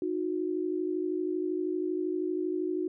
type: tone pair together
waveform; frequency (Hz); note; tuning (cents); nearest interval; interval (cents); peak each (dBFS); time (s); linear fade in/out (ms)
sine; 311.1 / 363.8; D#4 / F#4; 0 / -29; minor third; 271; -32 / -30; 0.02-2.88; 2
effects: none